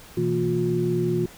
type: tone cluster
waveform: sine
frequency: 124.2 / 164.5 / 230 / 357.5 Hz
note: B2 / E3 / A#3 / F4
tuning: +10 / -3 / -23 / +41 cents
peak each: -28 / -26 / -31 / -23 dBFS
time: 0.17-1.26 s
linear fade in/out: 5 ms
effects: pink hiss -46 dBFS RMS until 1.37 s